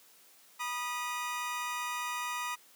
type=tone pair together; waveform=25% pulse; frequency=974.3 / 1235 Hz; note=B5 / D#6; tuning=-24 / -13 cents; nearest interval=major third; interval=411 cents; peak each=-33 / -33 dBFS; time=0.59-2.56 s; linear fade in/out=20 ms; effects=white hiss -60 dBFS RMS until 2.75 s + high-pass 200 Hz 12 dB/octave